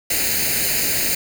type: noise with comb filter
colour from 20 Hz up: white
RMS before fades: -20 dBFS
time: 0.1-1.15 s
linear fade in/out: 5 ms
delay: 0.44 ms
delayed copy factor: +0.75
effects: none